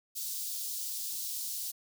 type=high-pass noise; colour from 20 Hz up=white; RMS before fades=-37 dBFS; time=0.15-1.72 s; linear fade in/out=20 ms; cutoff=4000 Hz; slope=24 dB/octave; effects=none